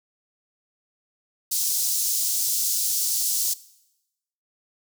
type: high-pass noise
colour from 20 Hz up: pink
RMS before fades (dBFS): -24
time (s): 1.51-3.54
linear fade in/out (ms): 10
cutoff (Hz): 5200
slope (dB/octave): 24
effects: noise-tail reverb RT60 0.9 s tail -19 dB re dry